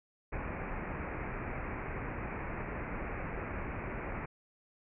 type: low-pass noise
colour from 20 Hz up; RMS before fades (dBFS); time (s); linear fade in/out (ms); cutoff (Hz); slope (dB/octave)
pink; -39; 0.32-4.26; 10; 2500; 96
effects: none